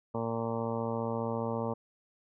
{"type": "harmonic tone", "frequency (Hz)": 114.8, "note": "A#2", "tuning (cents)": -26, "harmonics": [1, 2, 3, 4, 5, 6, 7, 8, 9, 10], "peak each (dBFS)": [-38, -36, -45, -36, -38, -47, -43, -41, -45, -46], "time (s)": [0.14, 1.74], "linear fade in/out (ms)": 10, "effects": []}